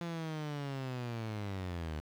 sawtooth linear sweep, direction down, 172.2 to 74.4 Hz, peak -33 dBFS, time 0.01-2 s, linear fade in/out 0 ms, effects low-pass 5000 Hz 12 dB/octave + 10-bit

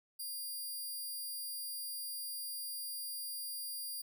5% pulse tone, 4800 Hz, D8, 37 cents sharp, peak -33 dBFS, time 0.19-4.02 s, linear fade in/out 10 ms, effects none

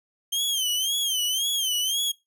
sawtooth tone with vibrato, 3143 Hz, G7, 4 cents sharp, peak -20 dBFS, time 0.32-2.12 s, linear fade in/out 10 ms, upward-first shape sine, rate 1.9 Hz, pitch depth 120 cents each way, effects noise-tail reverb RT60 0.2 s tail -21 dB re dry

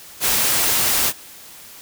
white noise, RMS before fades -18 dBFS, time 0.2-1.13 s, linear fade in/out 50 ms, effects white hiss -41 dBFS RMS until 1.81 s

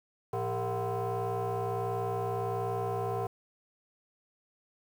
sine tone with frequency modulation, 174.2 Hz, F3, 4 cents flat, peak -28 dBFS, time 0.33-3.27 s, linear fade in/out 5 ms, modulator 287 Hz, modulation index 2.7, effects tanh soft clip ceiling -27 dBFS + 9-bit

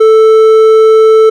triangle tone with hard clipping, 440 Hz, A4, in tune, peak -3 dBFS, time 0-1.3 s, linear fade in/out 10 ms, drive 9 dB, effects none

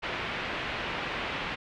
white low-pass noise, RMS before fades -34 dBFS, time 0.02-1.56 s, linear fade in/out 20 ms, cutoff 2900 Hz, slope 24 dB/octave, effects none

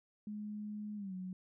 sine tone with pitch glide, 210 to 184.94 Hz, G#3 to F#3, +19 to -1 cents, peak -40 dBFS, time 0.27-1.33 s, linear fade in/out 2 ms, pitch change -220 cents, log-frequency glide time 0.96-1.14 s, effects none

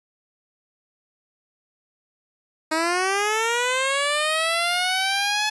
10% pulse linear sweep, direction up, 311.1 to 858 Hz, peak -12 dBFS, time 2.71-5.5 s, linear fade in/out 10 ms, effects resampled to 24000 Hz + 9-bit

